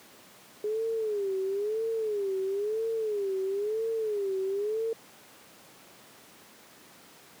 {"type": "tone with vibrato", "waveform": "sine", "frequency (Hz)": 415.3, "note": "G#4", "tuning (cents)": 0, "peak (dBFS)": -27, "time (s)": [0.64, 4.93], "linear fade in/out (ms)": 2, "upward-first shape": "sine", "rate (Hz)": 1, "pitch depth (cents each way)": 150, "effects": ["pink hiss -53 dBFS RMS until 7.4 s", "high-pass 200 Hz 12 dB/octave"]}